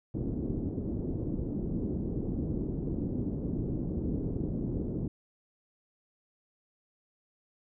white low-pass noise, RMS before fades -33 dBFS, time 0.14-5.08 s, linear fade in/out 5 ms, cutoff 330 Hz, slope 24 dB/octave, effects none

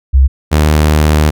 sine / sawtooth tone pair in turn, 66.5 / 76.29 Hz, C2 / D#2, +29 / -34 cents, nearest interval major second, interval 237 cents, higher second, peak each -3 dBFS, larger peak neither, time 0.13-0.28 / 0.51-1.31 s, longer second, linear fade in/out 20 ms, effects none

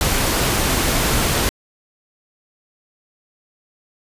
pink noise, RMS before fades -18 dBFS, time 0.01-1.49 s, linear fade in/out 0 ms, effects resampled to 32000 Hz

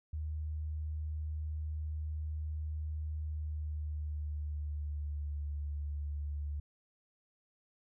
sine tone with pitch glide, 76.9 to 73.09 Hz, D#2 to D2, -20 to -8 cents, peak -35 dBFS, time 0.13-6.6 s, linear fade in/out 5 ms, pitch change -88 cents, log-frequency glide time 3.18-5.42 s, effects none

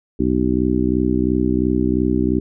harmonic tone, 62.9 Hz, B1, 32 cents sharp, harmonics 1 / 2 / 3 / 4 / 5 / 6, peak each -24 / -27 / -23 / -20 / -20 / -23 dBFS, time 0.19-2.4 s, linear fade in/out 10 ms, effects none

